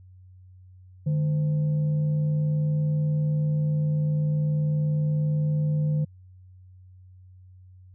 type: tone with frequency modulation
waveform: sine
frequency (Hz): 151.3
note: D#3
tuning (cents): -48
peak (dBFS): -21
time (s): 1.06-6.05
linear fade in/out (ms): 10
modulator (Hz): 363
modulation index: 0.23
effects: added 92 Hz sine -47 dBFS peak until 7.94 s